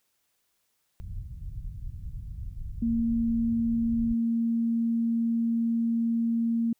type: low-pass noise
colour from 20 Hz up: pink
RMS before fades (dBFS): -37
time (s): 1-4.14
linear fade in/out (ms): 0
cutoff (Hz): 120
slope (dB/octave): 24
type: tone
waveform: sine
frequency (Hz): 230.6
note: A#3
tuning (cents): -19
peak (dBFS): -23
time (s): 2.82-6.73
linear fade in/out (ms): 5
effects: white hiss -74 dBFS RMS until 6.79 s